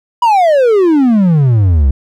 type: exponential sweep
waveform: triangle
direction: down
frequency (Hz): 990 to 63.3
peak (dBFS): -4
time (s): 0.22-1.91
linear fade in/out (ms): 5
effects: none